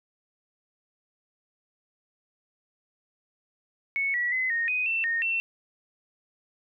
sine tone with pitch steps, 2209 / 1937 / 2035 / 1854 / 2499 / 2681 / 1845 / 2697 Hz, C#7 / B6 / C7 / A#6 / D#7 / E7 / A#6 / E7, -7 / -34 / -49 / -10 / +7 / +29 / -18 / +39 cents, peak -24 dBFS, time 3.96-5.4 s, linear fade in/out 0 ms, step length 180 ms, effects none

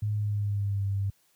sine tone with pitch glide, 105.3 to 98.82 Hz, G#2 to G2, +24 to +14 cents, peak -25 dBFS, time 0.02-1.1 s, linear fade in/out 5 ms, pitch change -110 cents, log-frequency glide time 0.13-0.86 s, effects white hiss -67 dBFS RMS until 1.35 s + high-pass 60 Hz 12 dB/octave

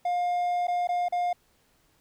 triangle tone with dropouts, 709 Hz, F5, 26 cents sharp, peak -22 dBFS, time 0.05-1.33 s, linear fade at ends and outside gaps 5 ms, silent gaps 0.671-0.681 / 0.873-0.889 / 1.085-1.123 s, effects pink hiss -66 dBFS RMS until 2 s

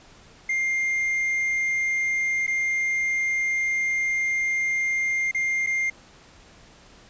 triangle tone with dropouts, 2110 Hz, C7, 14 cents sharp, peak -20 dBFS, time 0.49-5.9 s, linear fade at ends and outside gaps 5 ms, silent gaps 2.467-2.477 / 5.313-5.346 / 5.664-5.67 s, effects pink hiss -51 dBFS RMS until 7.09 s + resampled to 16000 Hz

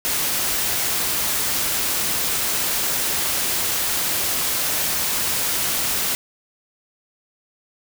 white noise, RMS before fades -22 dBFS, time 0.05-6.15 s, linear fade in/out 0 ms, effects none

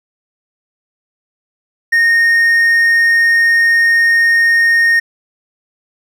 triangle tone, 1848 Hz, A#6, 16 cents flat, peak -6 dBFS, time 1.92-5 s, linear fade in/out 10 ms, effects none

